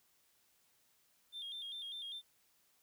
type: tone with vibrato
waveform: triangle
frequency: 3413 Hz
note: G#7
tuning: 47 cents sharp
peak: -40 dBFS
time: 1.32-2.22 s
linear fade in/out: 50 ms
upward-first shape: square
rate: 5 Hz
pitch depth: 78 cents each way
effects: tanh soft clip ceiling -39 dBFS + white hiss -73 dBFS RMS until 2.82 s